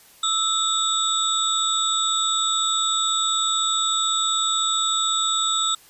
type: tone cluster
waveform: sine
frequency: 1313 / 3534 / 3770 / 7820 Hz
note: E6 / A7 / A#7 / B8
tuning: -7 / +7 / +19 / -18 cents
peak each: -25 dBFS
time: 0.23-5.75 s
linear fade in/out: 5 ms
effects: white hiss -51 dBFS RMS until 5.89 s + resampled to 32000 Hz